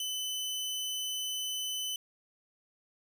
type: tone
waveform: sawtooth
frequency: 3020 Hz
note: F#7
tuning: 35 cents sharp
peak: -30 dBFS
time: 0-1.96 s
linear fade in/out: 2 ms
effects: none